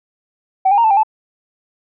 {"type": "tone with pitch steps", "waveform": "sine", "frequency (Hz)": [762, 812, 929, 879, 794, 869], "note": ["G5", "G#5", "A#5", "A5", "G5", "A5"], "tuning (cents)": [-49, -39, -6, -2, 22, -22], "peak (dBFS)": -8, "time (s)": [0.65, 1.034], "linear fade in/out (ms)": 10, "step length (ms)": 64, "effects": ["tanh soft clip ceiling -5 dBFS"]}